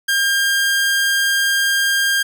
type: tone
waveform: sawtooth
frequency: 1605 Hz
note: G6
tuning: 40 cents sharp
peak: -11 dBFS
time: 0.08-2.23 s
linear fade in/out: 10 ms
effects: none